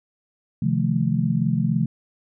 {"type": "chord", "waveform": "sine", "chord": "F dominant seventh", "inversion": "second", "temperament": "just", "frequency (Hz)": [130.96, 157.15, 174.61, 218.3], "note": ["C3", "Eb3", "F3", "A3"], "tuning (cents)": [2, 18, 0, -13], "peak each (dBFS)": -24, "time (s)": [0.62, 1.86], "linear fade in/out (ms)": 5, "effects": []}